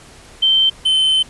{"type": "tone pair in turn", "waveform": ["sine", "triangle"], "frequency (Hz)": [3111, 3072], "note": ["G7", "G7"], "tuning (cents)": [-14, -36], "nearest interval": "unison", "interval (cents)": 22, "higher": "first", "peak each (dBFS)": -10, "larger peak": "neither", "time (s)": [[0.42, 0.7], [0.85, 1.23]], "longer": "second", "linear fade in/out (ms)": 10, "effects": ["pink hiss -42 dBFS RMS until 1.29 s", "resampled to 24000 Hz"]}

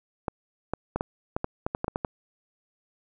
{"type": "clicks", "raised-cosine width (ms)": 1, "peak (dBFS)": -13, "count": 12, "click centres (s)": [0.282, 0.736, 0.96, 1.009, 1.365, 1.444, 1.665, 1.749, 1.844, 1.881, 1.959, 2.048], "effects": []}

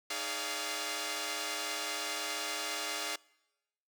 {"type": "tone cluster", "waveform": "5% pulse", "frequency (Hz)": [309.1, 416.8, 571, 693], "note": ["D#4", "G#4", "D5", "F5"], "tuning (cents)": [-11, 6, -49, -14], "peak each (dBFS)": [-32, -30, -29, -27], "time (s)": [0.1, 3.16], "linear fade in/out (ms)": 5, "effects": ["noise-tail reverb RT60 1.0 s tail -25 dB re dry"]}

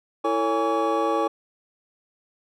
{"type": "tone cluster", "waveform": "triangle", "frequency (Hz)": [330.9, 449.4, 559, 826, 1137], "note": ["E4", "A4", "C#5", "G#5", "C#6"], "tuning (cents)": [7, 37, 14, -10, 44], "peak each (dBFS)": -25, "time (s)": [0.24, 1.28], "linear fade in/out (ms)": 10, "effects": []}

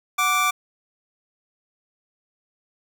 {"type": "tone pair together", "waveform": "25% pulse", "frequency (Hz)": [738, 1170.8], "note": ["F#5", "D6"], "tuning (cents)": [-5, -6], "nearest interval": "minor sixth", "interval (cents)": 799, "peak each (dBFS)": [-24, -15], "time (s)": [0.18, 0.51], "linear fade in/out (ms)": 10, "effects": []}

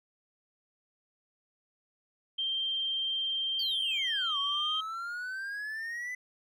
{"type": "tone", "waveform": "sine", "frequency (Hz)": 3159, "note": "G7", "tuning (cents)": 13, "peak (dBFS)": -29, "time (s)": [2.38, 4.81], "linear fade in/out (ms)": 10}
{"type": "exponential two-way sweep", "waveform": "triangle", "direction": "down then up", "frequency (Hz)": [4699, 1108.7, 2016], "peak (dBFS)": -33, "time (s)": [3.59, 6.15], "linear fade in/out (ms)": 5, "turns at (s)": 4.38}
{"effects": []}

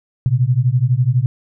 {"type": "beating tone pair", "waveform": "sine", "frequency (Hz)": [119.5, 131.5], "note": ["A#2", "C3"], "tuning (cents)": [43, 9], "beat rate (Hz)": 12, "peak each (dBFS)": -15, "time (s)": [0.26, 1.26], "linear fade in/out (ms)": 0, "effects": []}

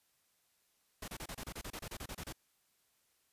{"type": "noise bursts", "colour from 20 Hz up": "pink", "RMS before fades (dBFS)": -44, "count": 15, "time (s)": [1.02, 2.326], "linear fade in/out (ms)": 5, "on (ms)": 60, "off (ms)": 29, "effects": ["white hiss -75 dBFS RMS until 3.32 s", "resampled to 32000 Hz"]}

